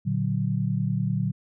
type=chord; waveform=sine; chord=Bb augmented; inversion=none; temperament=equal with one note detuned; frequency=116.54 / 146.83 / 186.61 Hz; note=Bb2 / D3 / F#3; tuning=0 / 0 / +15 cents; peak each=-27 dBFS; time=0.05-1.32 s; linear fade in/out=20 ms; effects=none